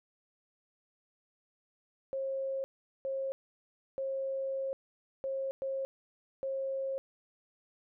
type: tone bursts at uneven times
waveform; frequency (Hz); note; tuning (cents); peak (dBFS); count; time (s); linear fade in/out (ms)
sine; 538; C5; +48; -32; 6; 2.13-2.64 / 3.05-3.32 / 3.98-4.73 / 5.24-5.51 / 5.62-5.85 / 6.43-6.98; 0
effects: none